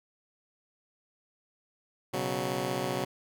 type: chord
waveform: 10% pulse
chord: B suspended second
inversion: none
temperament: just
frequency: 123.47 / 138.9 / 185.21 Hz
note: B2 / C#3 / F#3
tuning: 0 / +4 / +2 cents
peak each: -27 / -27 / -27 dBFS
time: 2.13-3.05 s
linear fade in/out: 10 ms
effects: none